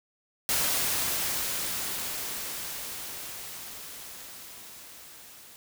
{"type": "noise with level ramp", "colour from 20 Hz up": "white", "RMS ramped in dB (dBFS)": [-26, -50], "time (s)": [0.49, 5.56], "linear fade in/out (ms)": 0, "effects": []}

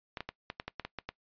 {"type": "clicks", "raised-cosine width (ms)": 0.3, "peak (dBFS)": -21, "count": 10, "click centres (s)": [0.172, 0.206, 0.29, 0.501, 0.599, 0.68, 0.797, 0.85, 0.987, 1.09], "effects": ["noise-tail reverb RT60 0.1 s tail -20 dB re dry", "resampled to 11025 Hz"]}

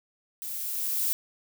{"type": "noise with level ramp", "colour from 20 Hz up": "violet", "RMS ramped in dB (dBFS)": [-36, -26], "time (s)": [0.42, 1.13], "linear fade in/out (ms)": 0, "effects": []}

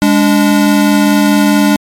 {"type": "tone pair together", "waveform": "square", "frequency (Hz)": [205.3, 290], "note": ["G#3", "D4"], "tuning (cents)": [-20, -22], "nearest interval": "tritone", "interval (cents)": 598, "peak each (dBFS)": -10, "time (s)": [0.02, 1.76], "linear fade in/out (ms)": 0, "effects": ["MP3 64 kbps"]}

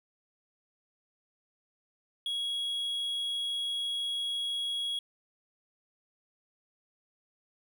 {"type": "tone", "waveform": "triangle", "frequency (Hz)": 3322, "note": "G#7", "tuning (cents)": 0, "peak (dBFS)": -29, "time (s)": [2.26, 4.99], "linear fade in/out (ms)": 2, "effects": ["11-bit"]}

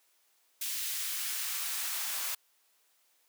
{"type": "noise with high-pass filter sweep", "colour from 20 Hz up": "white", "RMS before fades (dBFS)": -35, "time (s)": [0.61, 2.35], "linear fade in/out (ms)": 5, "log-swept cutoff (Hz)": [2600, 770], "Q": 0.82, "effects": ["white hiss -70 dBFS RMS until 3.28 s", "high-pass 400 Hz 12 dB/octave"]}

